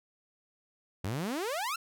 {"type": "exponential sweep", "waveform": "sawtooth", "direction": "up", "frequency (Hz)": [87.31, 1396.9], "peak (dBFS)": -28, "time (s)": [1.04, 1.76], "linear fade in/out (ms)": 5, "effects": []}